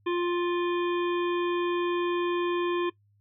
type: harmonic tone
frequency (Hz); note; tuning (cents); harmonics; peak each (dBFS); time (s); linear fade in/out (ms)
350; F4; +4; 1 / 3 / 5 / 7 / 9 / 10; -25 / -33 / -40 / -39 / -43 / -47; 0.06-2.9; 10
effects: noise-tail reverb RT60 0.1 s tail -19 dB re dry + added 102 Hz sine -62 dBFS peak until 3.2 s